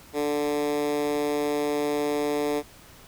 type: tone with high-pass filter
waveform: 10% pulse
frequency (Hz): 146.83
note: D3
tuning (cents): 0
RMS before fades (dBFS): -26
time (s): 0.13-2.63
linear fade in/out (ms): 50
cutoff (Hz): 360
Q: 7.3
effects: pink hiss -50 dBFS RMS until 3.07 s